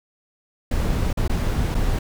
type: noise with dropouts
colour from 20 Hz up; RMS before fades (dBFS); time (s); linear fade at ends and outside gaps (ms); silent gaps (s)
brown; -21; 0.71-1.99; 5; 1.13-1.172 / 1.279-1.295 / 1.746-1.749
effects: none